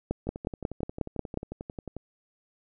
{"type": "two click trains", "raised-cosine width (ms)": 2, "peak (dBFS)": [-14, -23], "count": [8, 20], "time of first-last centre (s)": [[0.11, 1.374], [0.27, 1.966]], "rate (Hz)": [5.54, 11.2], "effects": []}